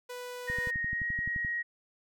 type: tone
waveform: sawtooth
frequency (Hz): 493.9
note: B4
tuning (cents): 0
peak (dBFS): -35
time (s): 0.09-0.71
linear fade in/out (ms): 10
type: tone with pitch glide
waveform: sine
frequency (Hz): 1864.7 to 1890.7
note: A#6 to A#6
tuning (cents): 0 to +24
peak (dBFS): -30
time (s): 0.47-1.63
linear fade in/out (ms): 20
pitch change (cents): +24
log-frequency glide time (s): 0.8-1.09
type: click train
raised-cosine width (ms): 5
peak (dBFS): -28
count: 12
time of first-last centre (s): 0.5-1.448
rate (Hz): 11.6
effects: none